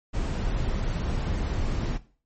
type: noise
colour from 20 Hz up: brown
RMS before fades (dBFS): -27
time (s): 0.13-1.98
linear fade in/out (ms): 20
effects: noise-tail reverb RT60 0.4 s tail -17 dB re dry + MP3 32 kbps